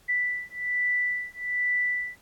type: beating tone pair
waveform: sine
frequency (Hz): 1975.5 / 1976.7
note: B6 / B6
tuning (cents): 0 / +1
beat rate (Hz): 1.2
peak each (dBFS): -28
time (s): 0.08-2.17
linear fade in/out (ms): 20
effects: pink hiss -59 dBFS RMS until 2.21 s + AAC 64 kbps